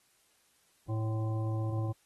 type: harmonic tone with a mistuned harmonic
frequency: 110 Hz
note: A2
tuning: in tune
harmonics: 1 / 3 / 5 / 7 / 9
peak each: -30 / -40 / -44 / -47 / -49 dBFS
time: 0.88-1.93 s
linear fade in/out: 20 ms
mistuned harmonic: 9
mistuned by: +73 cents
effects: white hiss -69 dBFS RMS until 2.05 s + AAC 32 kbps